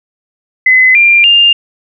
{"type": "tone with pitch steps", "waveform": "sine", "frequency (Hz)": [2030, 2386, 2805], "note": ["B6", "D7", "F7"], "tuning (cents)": [47, 27, 7], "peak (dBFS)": -3, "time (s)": [0.66, 1.53], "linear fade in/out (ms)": 5, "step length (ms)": 290, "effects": []}